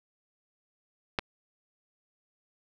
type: clicks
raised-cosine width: 0.3 ms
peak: -10 / -24 dBFS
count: 2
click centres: 1.188 / 1.193 s
effects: none